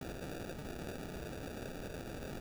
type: noise with sample-and-hold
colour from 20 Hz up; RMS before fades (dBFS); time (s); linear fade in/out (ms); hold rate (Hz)
white; -44; 0.01-2.4; 5; 1050
effects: none